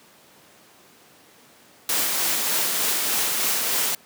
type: noise with tremolo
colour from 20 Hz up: white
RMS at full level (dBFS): -22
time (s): 1.89-3.95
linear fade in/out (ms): 2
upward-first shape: sine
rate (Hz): 3.3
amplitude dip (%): 25
effects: pink hiss -52 dBFS RMS until 4.05 s + high-pass 200 Hz 12 dB/octave